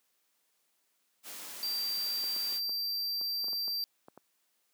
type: noise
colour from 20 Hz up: white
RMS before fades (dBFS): -44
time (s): 1.23-2.61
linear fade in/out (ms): 50
type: tone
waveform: square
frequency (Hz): 4699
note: D8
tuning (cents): 0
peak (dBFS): -32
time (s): 1.63-3.84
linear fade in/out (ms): 0
type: clicks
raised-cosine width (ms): 1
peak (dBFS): -35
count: 11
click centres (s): 2.24 / 2.364 / 2.525 / 2.694 / 3.213 / 3.443 / 3.483 / 3.531 / 3.68 / 4.084 / 4.176
effects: white hiss -75 dBFS RMS until 4.73 s + high-pass 200 Hz 12 dB/octave